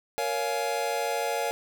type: chord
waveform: square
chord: Bb minor seventh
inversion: none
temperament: just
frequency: 466.2 / 559.4 / 699.2 / 839.1 Hz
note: Bb4 / Db5 / F5 / Ab5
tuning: 0 / +16 / +2 / +18 cents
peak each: -33 dBFS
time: 0.18-1.51 s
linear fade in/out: 0 ms
effects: none